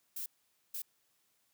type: noise bursts at uneven times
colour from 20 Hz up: violet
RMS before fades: -40 dBFS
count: 2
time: 0.16-0.26 / 0.74-0.82 s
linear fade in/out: 5 ms
effects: white hiss -75 dBFS RMS until 1.53 s + high-pass 80 Hz 12 dB/octave